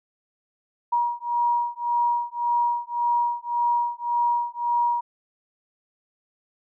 sine beating tone pair, 953 / 954.8 Hz, A#5 / A#5, +38 / +41 cents, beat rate 1.8 Hz, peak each -24 dBFS, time 0.92-5.01 s, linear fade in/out 10 ms, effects none

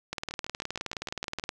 two click trains, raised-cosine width 0.2 ms, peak -15 / -22 dBFS, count 27 / 8, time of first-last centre 0.13-1.491 / 0.31-1.397 s, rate 19.1 / 6.44 Hz, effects none

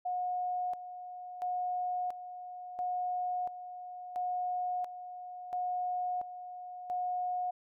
sine tone with tremolo, 724 Hz, F#5, 38 cents flat, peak -31 dBFS, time 0.05-7.51 s, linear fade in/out 10 ms, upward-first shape square, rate 0.73 Hz, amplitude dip 70%, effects none

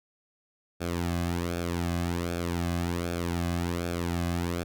sawtooth tone with flanger, 86.3 Hz, F2, 20 cents flat, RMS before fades -30 dBFS, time 0.8-4.64 s, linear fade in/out 20 ms, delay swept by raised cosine 1 to 2.2 ms, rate 1.3 Hz, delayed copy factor -0.7, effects none

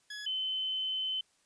20% pulse / sine tone pair in turn, 1687 / 3055 Hz, G#6 / G7, +27 / -45 cents, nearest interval minor seventh, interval 1028 cents, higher second, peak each -35 / -31 dBFS, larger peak second, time 0.1-0.26 / 0.26-1.21 s, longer second, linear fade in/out 5 ms, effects white hiss -70 dBFS RMS until 1.45 s + resampled to 22050 Hz

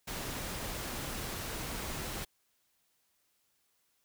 pink noise, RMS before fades -39 dBFS, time 0.07-2.25 s, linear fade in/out 10 ms, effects white hiss -75 dBFS RMS until 4.04 s

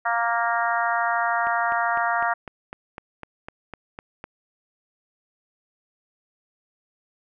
harmonic tone, 233.1 Hz, A#3, in tune, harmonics 3 / 4 / 5 / 6 / 7 / 8, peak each -25 / -27 / -28 / -27 / -31 / -30 dBFS, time 0.05-2.34 s, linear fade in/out 10 ms
click train, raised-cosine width 0.5 ms, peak -20 dBFS, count 12, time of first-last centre 1.47-4.241 s, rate 3.97 Hz
effects none

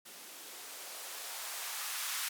violet noise with band-pass filter sweep, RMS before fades -42 dBFS, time 0.05-2.29 s, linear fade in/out 10 ms, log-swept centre 240 to 1400 Hz, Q 1.2, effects none

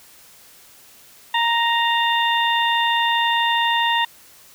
harmonic tone with a mistuned harmonic, 932.3 Hz, A#5, in tune, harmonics 1 / 2 / 3 / 4, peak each -19 / -22 / -24 / -25 dBFS, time 1.34-4.05 s, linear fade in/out 5 ms, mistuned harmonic 4, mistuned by -59 cents, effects white hiss -48 dBFS RMS until 4.54 s

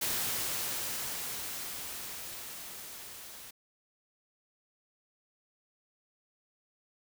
white noise with level ramp, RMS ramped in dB -32 to -48 dBFS, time 0.01-3.51 s, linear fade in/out 10 ms, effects none

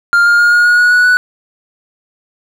triangle tone with pitch steps, 1400 / 1411.4 / 1422.8 / 1434.4 / 1446 / 1457.8 / 1469.6 / 1481.5 Hz, F6 / F6 / F6 / F6 / F#6 / F#6 / F#6 / F#6, +4 / +18 / +32 / +46 / -40 / -26 / -12 / +2 cents, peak -4 dBFS, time 0.13-1.17 s, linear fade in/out 0 ms, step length 130 ms, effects none

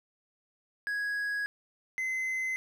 triangle tone pair in turn, 1661.2 / 2052 Hz, G#6 / C7, 0 / -34 cents, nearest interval major third, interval 366 cents, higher second, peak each -28 dBFS, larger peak neither, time 0.87-1.46 / 1.98-2.56 s, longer first, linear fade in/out 0 ms, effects none

